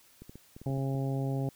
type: clicks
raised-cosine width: 3 ms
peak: -33 dBFS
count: 8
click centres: 0.22 / 0.295 / 0.356 / 0.565 / 0.616 / 0.701 / 0.777 / 0.95 s
type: harmonic tone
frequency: 135.4 Hz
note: C#3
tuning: 40 cents flat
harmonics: 1 / 2 / 3 / 4 / 5 / 6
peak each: -30 / -36 / -40 / -42 / -44 / -46 dBFS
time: 0.66-1.49 s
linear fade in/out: 2 ms
effects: white hiss -61 dBFS RMS until 1.55 s

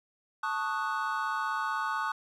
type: chord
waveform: triangle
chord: D# half-diminished seventh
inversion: second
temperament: equal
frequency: 880 / 1108.7 / 1244.5 / 1480 Hz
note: A5 / C#6 / D#6 / F#6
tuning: 0 / 0 / 0 / 0 cents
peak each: -33 dBFS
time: 0.43-2.12 s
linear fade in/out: 5 ms
effects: none

